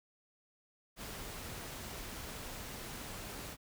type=noise; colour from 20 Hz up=pink; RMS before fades=-45 dBFS; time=0.96-3.57 s; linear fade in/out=50 ms; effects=none